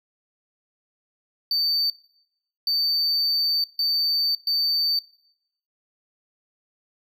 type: tone bursts at uneven times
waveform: triangle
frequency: 4579 Hz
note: D8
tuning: 45 cents flat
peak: -19 dBFS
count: 4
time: 1.51-1.9 / 2.67-3.64 / 3.79-4.35 / 4.47-4.99 s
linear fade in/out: 2 ms
effects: noise-tail reverb RT60 0.8 s tail -20 dB re dry